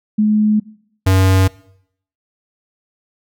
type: tone pair in turn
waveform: sine / square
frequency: 212.6 / 94.7 Hz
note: G#3 / F#2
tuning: +41 / +41 cents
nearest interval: octave + major second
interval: 1400 cents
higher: first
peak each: -10 dBFS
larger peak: neither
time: 0.18-0.6 / 1.06-1.48 s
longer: neither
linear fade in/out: 10 ms
effects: noise-tail reverb RT60 0.7 s tail -22 dB re dry